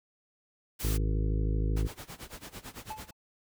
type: noise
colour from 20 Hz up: white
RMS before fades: -38 dBFS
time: 0.79-0.98 s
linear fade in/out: 20 ms
type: harmonic tone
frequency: 53 Hz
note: G#1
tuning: 36 cents sharp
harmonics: 1 / 2 / 3 / 5 / 6 / 7 / 8 / 9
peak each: -27 / -33 / -37 / -41 / -43 / -44 / -45 / -46 dBFS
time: 0.83-1.88 s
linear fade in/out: 20 ms
type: noise with tremolo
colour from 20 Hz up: pink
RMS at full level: -42 dBFS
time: 1.76-3.11 s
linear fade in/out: 10 ms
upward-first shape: sine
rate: 9 Hz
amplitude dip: 90%
type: tone with exponential decay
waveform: triangle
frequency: 867 Hz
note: A5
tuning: 26 cents flat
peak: -32 dBFS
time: 2.9-3.13 s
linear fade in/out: 5 ms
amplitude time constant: 50 ms
effects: none